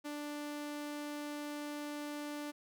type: tone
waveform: sawtooth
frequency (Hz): 294.2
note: D4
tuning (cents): +3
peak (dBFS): -36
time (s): 0.04-2.52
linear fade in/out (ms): 20
effects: none